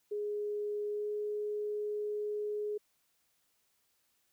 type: tone with pitch glide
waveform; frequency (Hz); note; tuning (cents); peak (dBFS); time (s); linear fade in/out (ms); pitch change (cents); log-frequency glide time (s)
sine; 415.8 to 418.7; G#4 to G#4; +2 to +14; -33; 0.11-2.78; 10; +12; 0.89-1.09
effects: white hiss -75 dBFS RMS until 4.32 s